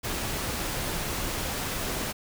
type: noise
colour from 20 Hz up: pink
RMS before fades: -31 dBFS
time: 0.03-2.13 s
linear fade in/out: 20 ms
effects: none